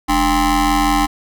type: ring-modulated tone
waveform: 25% pulse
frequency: 252.1 Hz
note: B3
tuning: 36 cents sharp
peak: -6 dBFS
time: 0.08-1.07 s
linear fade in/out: 20 ms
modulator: 547 Hz
effects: none